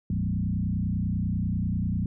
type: tone with frequency modulation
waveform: sine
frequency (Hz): 140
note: C#3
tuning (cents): +18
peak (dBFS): -24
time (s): 0.1-2.06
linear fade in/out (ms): 2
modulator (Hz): 30.1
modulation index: 2.6
effects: none